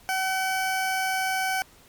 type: tone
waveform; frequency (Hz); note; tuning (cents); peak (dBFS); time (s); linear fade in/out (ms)
20% pulse; 759; F#5; +44; -19; 0.09-1.62; 0
effects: pink hiss -54 dBFS RMS until 1.88 s + MP3 96 kbps